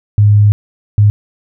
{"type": "tone bursts at uneven times", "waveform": "sine", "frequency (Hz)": 103.83, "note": "G#2", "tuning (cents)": 0, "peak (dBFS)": -4, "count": 2, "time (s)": [[0.18, 0.52], [0.98, 1.1]], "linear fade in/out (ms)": 0, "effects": []}